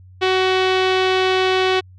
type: tone with low-pass filter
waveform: sawtooth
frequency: 374.4 Hz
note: F#4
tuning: 20 cents sharp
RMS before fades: -17 dBFS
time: 0.21-1.81 s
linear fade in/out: 20 ms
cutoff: 3400 Hz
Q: 2.2
effects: added 92 Hz sine -41 dBFS peak until 1.98 s